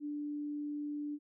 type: tone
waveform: sine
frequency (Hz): 294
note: D4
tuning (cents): +2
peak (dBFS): -36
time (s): 0-1.19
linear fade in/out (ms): 50
effects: none